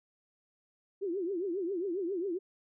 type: tone with vibrato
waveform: sine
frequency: 366.7 Hz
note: F#4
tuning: 15 cents flat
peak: -31 dBFS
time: 1.01-2.39 s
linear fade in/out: 20 ms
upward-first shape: triangle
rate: 7.4 Hz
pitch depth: 220 cents each way
effects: none